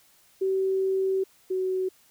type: tone pair in turn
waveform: sine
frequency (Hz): 382.5 / 374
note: G4 / F#4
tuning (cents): -42 / +19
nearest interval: unison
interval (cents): 39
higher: first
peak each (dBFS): -22 / -24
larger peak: first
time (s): 0.41-1.24 / 1.5-1.89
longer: first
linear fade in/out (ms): 10
effects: white hiss -60 dBFS RMS until 2.1 s